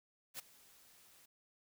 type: noise with ADSR envelope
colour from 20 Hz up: white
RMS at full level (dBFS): -43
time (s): 0.34-1.26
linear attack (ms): 50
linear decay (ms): 12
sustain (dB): -21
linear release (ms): 8
effects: none